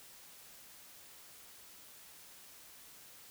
silence, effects white hiss -56 dBFS RMS until 3.3 s

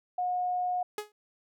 sine tone, 723 Hz, F#5, 40 cents flat, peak -27 dBFS, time 0.18-0.83 s, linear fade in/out 5 ms
sawtooth tone with exponential decay, 419.9 Hz, G#4, 19 cents sharp, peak -26 dBFS, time 0.98-1.12 s, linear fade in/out 2 ms, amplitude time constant 29 ms
effects none

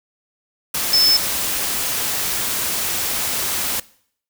sine tone in noise, 5260 Hz, E8, 5 cents flat, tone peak -11 dBFS, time 0.93-1.17 s, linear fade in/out 5 ms, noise white, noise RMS -22 dBFS, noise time 0.74-3.8 s, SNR +8 dB, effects noise-tail reverb RT60 0.6 s tail -21 dB re dry

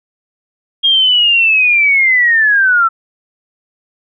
sine linear sweep, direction down, 3254 to 1318.5 Hz, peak -7 dBFS, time 0.83-2.89 s, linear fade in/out 20 ms, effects none

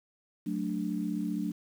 sine chord, D major, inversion first, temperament equal, 185 / 220 / 293.7 Hz, F#3 / A3 / D4, 0 / 0 / 0 cents, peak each -34 dBFS, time 0.46-1.52 s, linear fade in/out 10 ms, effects 9-bit

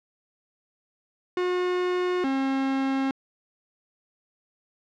45% pulse tone pair in turn, 361.2 / 268.9 Hz, F#4 / C4, -42 / +47 cents, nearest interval perfect fourth, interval 511 cents, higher first, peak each -23 dBFS, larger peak neither, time 1.37-2.24 / 2.24-3.11 s, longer neither, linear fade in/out 2 ms, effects low-pass 3000 Hz 12 dB/octave

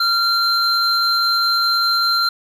triangle tone pair together, 1378 / 4129 Hz, F6 / C8, -24 / -24 cents, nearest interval octave + perfect fifth, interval 1900 cents, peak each -15 dBFS, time 0-2.29 s, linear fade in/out 5 ms, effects tanh soft clip ceiling -7 dBFS

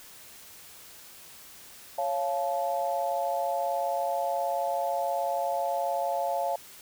sine chord, Db augmented, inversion none, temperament just, 554.4 / 693 / 866.2 Hz, Db5 / F5 / A5, 0 / -14 / -27 cents, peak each -31 / -29 / -32 dBFS, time 1.98-6.56 s, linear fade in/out 5 ms, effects white hiss -49 dBFS RMS until 6.81 s

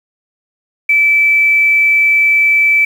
sine tone with quantisation, 2315 Hz, D7, 25 cents flat, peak -7 dBFS, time 0.89-2.85 s, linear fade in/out 5 ms, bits 6, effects none

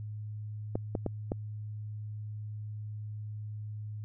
clicks, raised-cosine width 2 ms, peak -17 dBFS, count 4, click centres 0.755 / 0.952 / 1.063 / 1.319 s, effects added 106 Hz sine -37 dBFS peak until 4.04 s

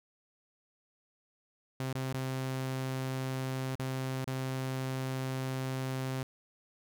sawtooth tone with dropouts, 131.3 Hz, C3, 6 cents sharp, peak -29 dBFS, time 1.8-6.23 s, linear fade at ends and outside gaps 2 ms, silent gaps 1.929-1.951 / 2.129-2.141 / 3.754-3.795 / 4.244-4.274 s, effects none

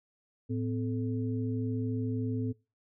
sine tone cluster, 110.8 / 254.2 / 434.9 Hz, A2 / C4 / A4, +13 / -50 / -20 cents, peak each -32 / -33 / -40 dBFS, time 0.49-2.53 s, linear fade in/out 20 ms, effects noise-tail reverb RT60 0.3 s tail -24 dB re dry

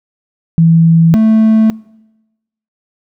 sine / triangle tone pair in turn, 164.81 / 220 Hz, E3 / A3, 0 / 0 cents, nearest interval perfect fourth, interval 500 cents, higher second, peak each -4 dBFS, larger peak neither, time 0.58-1.14 / 1.14-1.7 s, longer neither, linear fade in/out 0 ms, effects noise-tail reverb RT60 1.0 s tail -24 dB re dry

